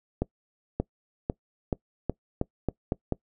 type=accelerating click train; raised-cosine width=2 ms; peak=-12 dBFS; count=9; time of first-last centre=0.22-3.123 s; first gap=580 ms; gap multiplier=0.86; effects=noise-tail reverb RT60 0.1 s tail -23 dB re dry